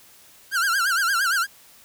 45% pulse tone with vibrato, 1480 Hz, F#6, in tune, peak -19 dBFS, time 0.51-1.47 s, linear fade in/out 50 ms, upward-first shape sine, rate 8.7 Hz, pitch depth 170 cents each way, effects white hiss -51 dBFS RMS until 1.84 s

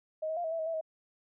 sine tone with pitch steps, 627 / 637 / 697 / 643 / 660 / 635 / 658 / 635 Hz, D#5 / D#5 / F5 / E5 / E5 / D#5 / E5 / D#5, +13 / +41 / -4 / -43 / +2 / +35 / -3 / +35 cents, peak -31 dBFS, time 0.22-0.812 s, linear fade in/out 10 ms, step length 74 ms, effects none

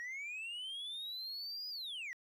sine linear two-way sweep, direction up then down, 1872 to 4977 to 1872 Hz, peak -38 dBFS, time 0-2.13 s, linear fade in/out 0 ms, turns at 1.69 s, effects tanh soft clip ceiling -40 dBFS + 12-bit

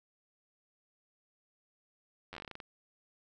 slowing click train, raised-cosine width 0.3 ms, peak -28 dBFS, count 12, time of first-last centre 2.33-2.602 s, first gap 10 ms, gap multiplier 1.17, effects none

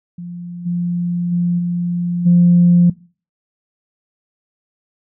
sine tone with level steps, 174.61 Hz, F3, in tune, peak -26 / -16 / -13 / -16 / -6 dBFS, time 0.18-2.9 s, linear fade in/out 5 ms, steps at 0.65 / 1.31 / 1.58 / 2.25 s, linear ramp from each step 20 ms, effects noise-tail reverb RT60 0.4 s tail -22 dB re dry + tanh soft clip ceiling -2 dBFS

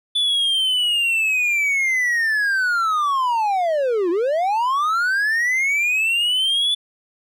triangle linear two-way sweep, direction down then up, 3481 to 329.6 to 3481 Hz, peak -15 dBFS, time 0.15-6.75 s, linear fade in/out 10 ms, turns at 4.1 s, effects none

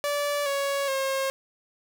sawtooth tone with pitch steps, 579 / 558 / 537.7 Hz, D5 / C#5 / C5, -25 / +11 / +47 cents, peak -21 dBFS, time 0.04-1.3 s, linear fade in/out 0 ms, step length 420 ms, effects none

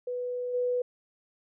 sine tone with level steps, 493.9 Hz, B4, in tune, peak -30 / -25 dBFS, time 0.07-0.82 s, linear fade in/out 5 ms, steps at 0.53 s, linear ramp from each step 20 ms, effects none

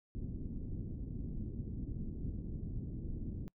pink low-pass noise, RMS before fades -41 dBFS, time 0.15-3.48 s, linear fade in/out 0 ms, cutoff 290 Hz, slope 24 dB/octave, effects noise-tail reverb RT60 0.1 s tail -26 dB re dry

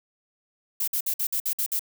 violet noise bursts, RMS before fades -26 dBFS, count 8, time 0.8-1.794 s, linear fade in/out 5 ms, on 77 ms, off 54 ms, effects none

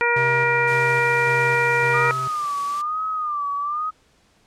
harmonic tone, 474.9 Hz, A#4, 32 cents sharp, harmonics 1 / 2 / 3 / 4 / 5, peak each -23 / -23 / -23 / -23 / -23 dBFS, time 0.01-2.11 s, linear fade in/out 0 ms
square tone with tremolo, 130.81 Hz, C3, in tune, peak -27 dBFS, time 0.16-2.28 s, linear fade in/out 5 ms, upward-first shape square, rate 1.8 Hz, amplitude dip 35%
white high-pass noise, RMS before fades -38 dBFS, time 0.67-2.82 s, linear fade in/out 10 ms, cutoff 110 Hz, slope 96 dB/octave
sine tone with vibrato, 1204 Hz, D6, 43 cents sharp, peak -22 dBFS, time 1.93-3.91 s, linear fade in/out 20 ms, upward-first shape sine, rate 1.1 Hz, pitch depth 100 cents each way
effects pink hiss -59 dBFS RMS until 4.46 s + low-pass 8000 Hz 12 dB/octave

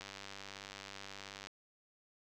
click train, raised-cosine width 0.2 ms, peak -29 dBFS, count 145, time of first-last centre 0.01-1.47 s, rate 98.6 Hz, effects none

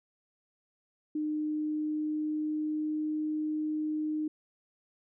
sine tone with pitch glide, 304.4 to 307 Hz, D#4 to D#4, -38 to -23 cents, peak -29 dBFS, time 1.15-4.28 s, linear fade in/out 5 ms, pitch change +15 cents, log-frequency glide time 1.25-3.28 s, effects none

